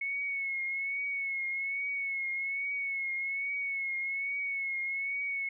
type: tone with vibrato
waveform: sine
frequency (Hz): 2197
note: C#7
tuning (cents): -16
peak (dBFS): -31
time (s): 0.01-5.49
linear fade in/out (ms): 5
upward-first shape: triangle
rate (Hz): 1.2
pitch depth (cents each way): 50
effects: none